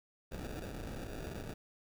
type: noise with sample-and-hold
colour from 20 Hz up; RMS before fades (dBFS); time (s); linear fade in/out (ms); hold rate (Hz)
pink; -43; 0.31-1.54; 10; 1050
effects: none